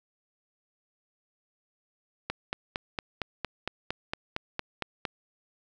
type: click train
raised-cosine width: 0.3 ms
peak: -14 dBFS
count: 13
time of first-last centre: 2.3-5.052 s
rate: 4.36 Hz
effects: none